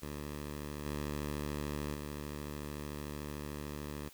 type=tone with level steps; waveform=10% pulse; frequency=73.5 Hz; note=D2; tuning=2 cents sharp; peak=-32 / -28 / -32 dBFS; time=0.02-4.09 s; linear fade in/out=5 ms; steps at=0.86 / 1.94 s; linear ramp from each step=2 ms; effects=white hiss -58 dBFS RMS until 4.13 s